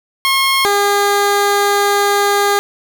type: tone pair in turn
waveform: 15% pulse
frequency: 1078 / 405.2 Hz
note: C#6 / G#4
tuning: -49 / -43 cents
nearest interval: octave + perfect fourth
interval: 1694 cents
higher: first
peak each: -5 dBFS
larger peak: neither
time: 0.25-0.65 / 0.65-2.59 s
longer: second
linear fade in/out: 0 ms
effects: none